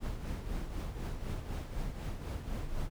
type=noise with tremolo; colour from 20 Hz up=brown; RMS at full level=-35 dBFS; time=0-2.9 s; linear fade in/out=50 ms; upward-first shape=triangle; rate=4 Hz; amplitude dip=60%; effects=none